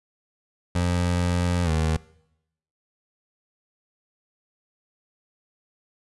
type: tone with pitch glide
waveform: 25% pulse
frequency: 88.2 to 79.49 Hz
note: F2 to D#2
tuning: +18 to +38 cents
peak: -17 dBFS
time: 0.75-1.97 s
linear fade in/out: 5 ms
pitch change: -180 cents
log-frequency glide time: 1.64-1.7 s
effects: noise-tail reverb RT60 0.8 s tail -21 dB re dry + resampled to 24000 Hz